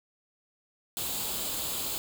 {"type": "noise with comb filter", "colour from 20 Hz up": "white", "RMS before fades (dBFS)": -33, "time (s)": [0.97, 1.98], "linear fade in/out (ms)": 0, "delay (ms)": 0.26, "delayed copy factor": 0.6, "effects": []}